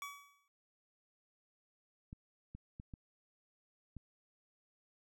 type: tone with exponential decay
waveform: 25% pulse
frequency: 1137 Hz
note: C#6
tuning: 44 cents sharp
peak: -37 dBFS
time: 0.02-0.48 s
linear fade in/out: 1 ms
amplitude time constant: 100 ms
type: clicks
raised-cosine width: 5 ms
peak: -35 dBFS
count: 5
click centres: 2.129 / 2.55 / 2.799 / 2.938 / 3.967 s
effects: none